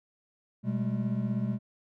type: tone cluster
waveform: triangle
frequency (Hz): 124 / 197.1 / 213.2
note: B2 / G3 / G#3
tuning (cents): +7 / +10 / +46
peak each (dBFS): -30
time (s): 0.63-1.59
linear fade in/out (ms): 50
effects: none